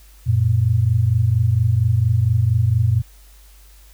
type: tone pair together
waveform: sine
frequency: 92.5 / 116.83 Hz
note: F#2 / A#2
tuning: 0 / +4 cents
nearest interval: major third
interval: 404 cents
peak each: -18 / -15 dBFS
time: 0.26-3.02 s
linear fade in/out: 20 ms
effects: added 50 Hz sine -44 dBFS peak until 3.93 s + white hiss -52 dBFS RMS until 3.93 s